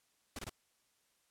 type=noise bursts; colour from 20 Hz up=pink; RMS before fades=-43 dBFS; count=3; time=0.36-0.495 s; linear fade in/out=2 ms; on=29 ms; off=24 ms; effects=white hiss -75 dBFS RMS until 1.3 s + low-pass 11000 Hz 12 dB/octave